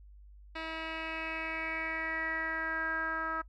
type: tone with low-pass filter sweep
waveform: 10% pulse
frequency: 322.2 Hz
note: E4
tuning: 39 cents flat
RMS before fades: -36 dBFS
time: 0.55-3.42 s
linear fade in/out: 10 ms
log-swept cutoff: 3200 to 1400 Hz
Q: 6.4
effects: noise-tail reverb RT60 0.1 s tail -22 dB re dry + added 50 Hz sine -51 dBFS peak until 3.48 s